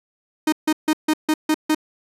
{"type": "tone bursts", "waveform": "45% pulse", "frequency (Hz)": 309.6, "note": "D#4", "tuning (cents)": -9, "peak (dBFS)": -15, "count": 7, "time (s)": [0.47, 1.748], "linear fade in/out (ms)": 5, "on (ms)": 54, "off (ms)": 150, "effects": ["resampled to 32000 Hz"]}